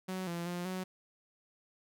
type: tone with pitch steps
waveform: sawtooth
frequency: 186.5 / 171.1 / 176.1 / 185.6 Hz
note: F#3 / F3 / F3 / F#3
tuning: +14 / -35 / +15 / +6 cents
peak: -32 dBFS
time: 0.08-0.84 s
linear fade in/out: 10 ms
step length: 190 ms
effects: none